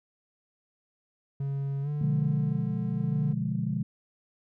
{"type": "tone with pitch glide", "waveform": "triangle", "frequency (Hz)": [138.5, 147.59], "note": ["C#3", "D3"], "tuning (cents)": [-1, 9], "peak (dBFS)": -26, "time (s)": [1.4, 3.33], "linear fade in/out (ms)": 5, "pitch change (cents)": 110, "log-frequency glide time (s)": [1.82, 1.89]}
{"type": "chord", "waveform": "sine", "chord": "B diminished seventh", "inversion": "none", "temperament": "equal", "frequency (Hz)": [123.47, 146.83, 174.61, 207.7], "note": ["B2", "D3", "F3", "Ab3"], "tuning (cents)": [0, 0, 0, 0], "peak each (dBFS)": -32, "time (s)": [2.01, 3.83], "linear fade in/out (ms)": 5}
{"effects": ["tanh soft clip ceiling -15 dBFS"]}